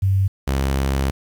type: tone pair in turn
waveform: sine / sawtooth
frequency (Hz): 96.6 / 67.66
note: G2 / C#2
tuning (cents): -25 / -41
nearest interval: tritone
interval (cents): 616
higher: first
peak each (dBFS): -14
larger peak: neither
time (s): 0.02-0.28 / 0.47-1.11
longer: second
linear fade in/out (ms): 10
effects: 8-bit